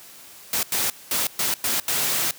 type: noise bursts at uneven times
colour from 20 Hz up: white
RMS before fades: -23 dBFS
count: 6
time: 0.53-0.63 / 0.72-0.9 / 1.11-1.27 / 1.39-1.54 / 1.64-1.8 / 1.88-2.31 s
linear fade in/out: 2 ms
effects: white hiss -45 dBFS RMS until 2.38 s + high-pass 100 Hz 12 dB/octave